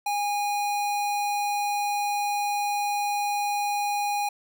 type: tone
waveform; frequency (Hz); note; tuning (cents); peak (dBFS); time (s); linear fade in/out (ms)
square; 820; G#5; -22; -25; 0.06-4.29; 5
effects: none